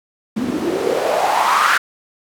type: noise with band-pass filter sweep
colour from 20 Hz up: white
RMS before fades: -17 dBFS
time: 0.36-1.78 s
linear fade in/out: 10 ms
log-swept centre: 220 to 1500 Hz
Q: 4.9
effects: none